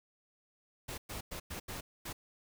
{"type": "noise bursts at uneven times", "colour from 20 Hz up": "pink", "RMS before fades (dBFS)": -42, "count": 6, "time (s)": [[0.88, 0.98], [1.09, 1.21], [1.31, 1.4], [1.5, 1.6], [1.68, 1.81], [2.05, 2.13]], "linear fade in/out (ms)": 10, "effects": []}